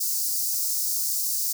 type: high-pass noise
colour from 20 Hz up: white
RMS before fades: -26 dBFS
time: 0-1.53 s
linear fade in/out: 10 ms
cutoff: 4700 Hz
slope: 48 dB/octave
effects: none

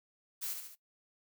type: noise with echo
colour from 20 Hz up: blue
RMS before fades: -38 dBFS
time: 0.41-0.54 s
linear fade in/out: 20 ms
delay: 72 ms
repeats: 3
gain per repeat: -5 dB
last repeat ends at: 0.756 s
effects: noise-tail reverb RT60 0.1 s tail -18 dB re dry

